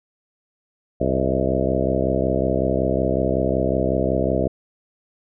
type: harmonic tone with a mistuned harmonic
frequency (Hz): 65.41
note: C2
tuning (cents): 0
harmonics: 1 / 2 / 3 / 4 / 5 / 6 / 7 / 8 / 9 / 10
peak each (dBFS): -27 / -27 / -27 / -27 / -27 / -27 / -27 / -27 / -27 / -27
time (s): 1-4.48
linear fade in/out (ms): 10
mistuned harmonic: 9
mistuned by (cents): +43
effects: none